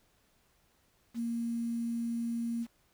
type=tone with quantisation; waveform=sine; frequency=233.1 Hz; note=A#3; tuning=in tune; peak=-31 dBFS; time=1.14-2.67 s; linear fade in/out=50 ms; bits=9; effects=pink hiss -70 dBFS RMS until 2.93 s